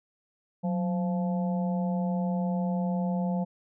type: harmonic tone with a mistuned harmonic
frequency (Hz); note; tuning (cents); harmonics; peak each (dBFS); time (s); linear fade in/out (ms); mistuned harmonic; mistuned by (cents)
173.6; F3; -10; 1 / 3 / 4 / 5; -26 / -36 / -38 / -40; 0.63-3.45; 20; 1; +92
effects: none